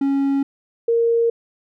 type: tone pair in turn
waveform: triangle / sine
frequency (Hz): 276 / 464.2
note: C#4 / A#4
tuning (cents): -7 / -7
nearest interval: major sixth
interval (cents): 900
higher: second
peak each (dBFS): -14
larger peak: neither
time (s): 0.01-0.43 / 0.88-1.3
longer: neither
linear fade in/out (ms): 5
effects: none